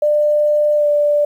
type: tone with pitch glide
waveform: sine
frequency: 596 to 588.1 Hz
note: D5 to D5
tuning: +25 to +2 cents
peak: -11 dBFS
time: 0.02-1.25 s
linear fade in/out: 5 ms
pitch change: -23 cents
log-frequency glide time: 0.76-0.87 s
effects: 8-bit